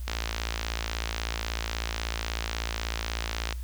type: click train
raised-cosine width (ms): 0.2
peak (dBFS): -12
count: 195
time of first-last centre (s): 0.08-3.526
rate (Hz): 56.3
effects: added 60 Hz sine -32 dBFS peak until 3.63 s + white hiss -53 dBFS RMS until 3.63 s